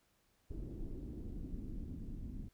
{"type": "noise with low-pass filter sweep", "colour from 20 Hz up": "brown", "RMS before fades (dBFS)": -44, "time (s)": [0.5, 2.49], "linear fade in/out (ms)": 10, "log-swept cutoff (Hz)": [360, 230], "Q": 2.4, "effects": ["pink hiss -75 dBFS RMS until 2.53 s"]}